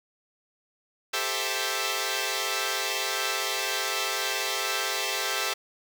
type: chord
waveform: 5% pulse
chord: A minor seventh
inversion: third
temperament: equal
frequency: 392 / 440 / 523.3 / 659.3 Hz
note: G4 / A4 / C5 / E5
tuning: 0 / 0 / 0 / 0 cents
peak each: -21 dBFS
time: 1.13-5.54 s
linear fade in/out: 10 ms
effects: none